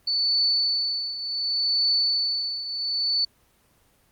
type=tone with tremolo; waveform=sine; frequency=4484 Hz; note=C#8; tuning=19 cents sharp; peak=-18 dBFS; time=0.07-3.25 s; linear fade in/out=5 ms; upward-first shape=triangle; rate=0.68 Hz; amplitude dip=75%; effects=pink hiss -62 dBFS RMS until 4.11 s + Opus 24 kbps